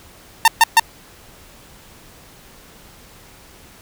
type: tone bursts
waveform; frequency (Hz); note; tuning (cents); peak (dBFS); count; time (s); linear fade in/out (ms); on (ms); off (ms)
sawtooth; 908; A#5; -46; -3; 3; 0.45-0.797; 2; 29; 130
effects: pink hiss -45 dBFS RMS until 3.81 s